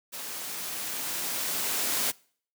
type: noise with level ramp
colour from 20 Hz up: white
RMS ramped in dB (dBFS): -38 to -27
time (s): 0.12-2.12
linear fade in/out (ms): 20
effects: noise-tail reverb RT60 0.5 s tail -24 dB re dry + high-pass 150 Hz 12 dB/octave